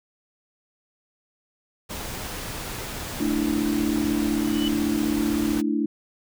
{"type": "noise", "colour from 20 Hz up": "pink", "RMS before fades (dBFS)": -33, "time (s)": [1.89, 5.62], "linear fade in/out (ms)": 20}
{"type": "chord", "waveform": "sine", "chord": "A suspended fourth", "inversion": "none", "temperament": "equal", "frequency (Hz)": [220, 293.7, 329.6], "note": ["A3", "D4", "E4"], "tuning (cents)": [0, 0, 0], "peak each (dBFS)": [-26, -24, -27], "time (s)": [3.2, 5.86], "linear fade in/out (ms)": 5}
{"type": "tone with exponential growth", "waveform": "sine", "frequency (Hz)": 2980, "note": "F#7", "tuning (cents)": 12, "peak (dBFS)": -25, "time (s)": [4.33, 4.68], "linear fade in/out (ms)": 1, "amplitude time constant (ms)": 74}
{"effects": []}